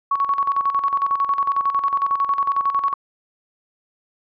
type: tone with tremolo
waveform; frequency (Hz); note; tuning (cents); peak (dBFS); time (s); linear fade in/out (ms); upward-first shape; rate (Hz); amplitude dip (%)
sine; 1114; C#6; +8; -15; 0.11-2.94; 5; square; 11; 65
effects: resampled to 11025 Hz